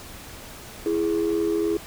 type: tone pair together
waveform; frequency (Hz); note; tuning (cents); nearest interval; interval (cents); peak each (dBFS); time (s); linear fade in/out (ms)
sine; 332.4 / 415.3; E4 / G#4; +15 / 0; major third; 385; -22; 0.86-1.77; 2
effects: tanh soft clip ceiling -16 dBFS + pink hiss -41 dBFS RMS until 1.86 s